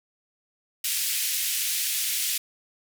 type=band-pass noise; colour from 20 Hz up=white; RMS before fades=-27 dBFS; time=0.84-2.38 s; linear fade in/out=5 ms; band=2100 to 16000 Hz; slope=24 dB/octave; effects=none